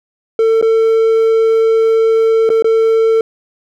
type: tone with dropouts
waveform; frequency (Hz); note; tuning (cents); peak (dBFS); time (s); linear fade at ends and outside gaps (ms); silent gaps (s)
triangle; 448.5; A4; +33; -6; 0.39-3.21; 2; 0.614-0.625 / 2.492-2.501 / 2.624-2.644
effects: none